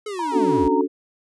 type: linear sweep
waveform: square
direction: down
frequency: 436.6 to 51.3 Hz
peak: -28 dBFS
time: 0.06-0.68 s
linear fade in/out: 5 ms
type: tone with vibrato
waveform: sine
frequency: 940 Hz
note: A#5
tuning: 14 cents sharp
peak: -23 dBFS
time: 0.19-0.81 s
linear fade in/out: 2 ms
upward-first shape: sine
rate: 3.2 Hz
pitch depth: 32 cents each way
type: chord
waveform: sine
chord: D major seventh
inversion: third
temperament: equal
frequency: 277.2 / 293.7 / 370 / 440 Hz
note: C#4 / D4 / F#4 / A4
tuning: 0 / 0 / 0 / 0 cents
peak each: -22 dBFS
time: 0.31-0.88 s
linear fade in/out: 50 ms
effects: resampled to 24000 Hz